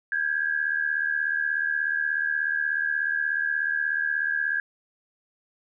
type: tone pair together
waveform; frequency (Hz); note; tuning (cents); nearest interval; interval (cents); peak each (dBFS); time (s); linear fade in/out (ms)
sine; 1594 / 1670.6; G6 / G#6; +28 / +10; minor second; 82; -26; 0.12-4.6; 2
effects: none